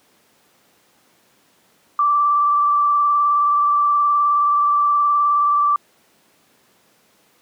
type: tone with vibrato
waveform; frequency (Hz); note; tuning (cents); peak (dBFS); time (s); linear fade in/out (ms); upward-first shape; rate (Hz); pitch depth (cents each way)
sine; 1168; D6; -10; -13; 1.99-5.76; 2; triangle; 19; 22
effects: pink hiss -57 dBFS RMS until 7.41 s + high-pass 200 Hz 12 dB/octave